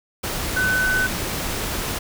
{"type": "tone in noise", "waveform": "sine", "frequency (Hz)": 1508, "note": "F#6", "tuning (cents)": 32, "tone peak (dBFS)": -18, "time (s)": [0.56, 1.07], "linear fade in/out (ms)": 10, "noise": "pink", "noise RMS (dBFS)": -26, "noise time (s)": [0.23, 1.99], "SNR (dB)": 5, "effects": []}